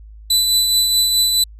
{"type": "tone with tremolo", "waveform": "sawtooth", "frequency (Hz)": 3990, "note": "B7", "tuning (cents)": 17, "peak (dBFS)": -8, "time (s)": [0.3, 1.44], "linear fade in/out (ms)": 5, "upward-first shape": "triangle", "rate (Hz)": 4.7, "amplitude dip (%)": 40, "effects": ["added 53 Hz sine -36 dBFS peak until 1.59 s", "resampled to 32000 Hz"]}